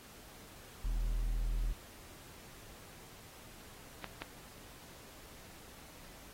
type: tone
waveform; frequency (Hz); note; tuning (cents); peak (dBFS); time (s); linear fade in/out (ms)
triangle; 40.43; E1; -33; -29; 0.84-1.73; 10
type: clicks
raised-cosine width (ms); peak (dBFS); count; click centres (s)
0.3; -24; 2; 4.043 / 4.22
effects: pink hiss -55 dBFS RMS until 6.33 s + AAC 48 kbps